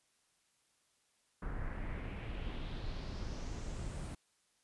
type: noise with low-pass filter sweep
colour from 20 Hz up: brown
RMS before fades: -41 dBFS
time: 1.42-4.15 s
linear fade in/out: 5 ms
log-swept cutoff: 1500 to 9900 Hz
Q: 2.8
effects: white hiss -75 dBFS RMS until 4.63 s + resampled to 24000 Hz